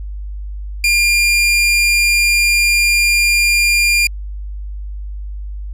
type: tone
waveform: sawtooth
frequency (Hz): 2400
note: D7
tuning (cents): +37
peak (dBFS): -7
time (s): 0.84-4.07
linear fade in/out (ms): 2
effects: added 50 Hz sine -23 dBFS peak until 5.73 s + low-pass 12000 Hz 12 dB/octave